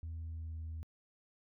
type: tone with pitch glide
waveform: sine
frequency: 81.6 to 80.34 Hz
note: E2 to E2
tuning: -17 to -44 cents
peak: -38 dBFS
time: 0.03-0.83 s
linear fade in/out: 0 ms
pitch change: -27 cents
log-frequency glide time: 0.17-0.61 s
effects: tanh soft clip ceiling -38 dBFS